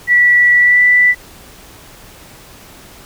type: tone with pitch glide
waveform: sine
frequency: 1951 to 1976 Hz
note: B6 to B6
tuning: -22 to 0 cents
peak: -6 dBFS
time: 0.07-1.15 s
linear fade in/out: 50 ms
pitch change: +22 cents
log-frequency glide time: 0.59-0.82 s
effects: pink hiss -39 dBFS RMS until 3.05 s